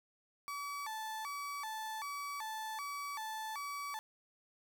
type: tone with vibrato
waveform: 35% pulse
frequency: 1000 Hz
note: B5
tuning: 21 cents sharp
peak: -38 dBFS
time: 0.48-3.99 s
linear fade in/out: 0 ms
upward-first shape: square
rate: 1.3 Hz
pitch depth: 230 cents each way
effects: none